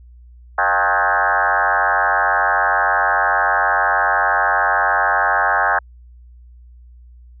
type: tone with frequency modulation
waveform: sine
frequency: 1174.7 Hz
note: D6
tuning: in tune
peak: -13 dBFS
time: 0.58-5.79 s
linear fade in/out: 5 ms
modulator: 93.4 Hz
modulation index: 5.5
effects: added 60 Hz sine -40 dBFS peak until 7.4 s